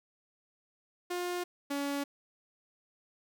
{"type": "tone pair in turn", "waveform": "sawtooth", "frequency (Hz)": [355.2, 282.6], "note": ["F4", "C#4"], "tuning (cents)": [29, 34], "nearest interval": "major third", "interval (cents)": 395, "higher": "first", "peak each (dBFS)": [-29, -28], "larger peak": "second", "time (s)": [[1.1, 1.44], [1.7, 2.04]], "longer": "neither", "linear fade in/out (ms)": 10, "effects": []}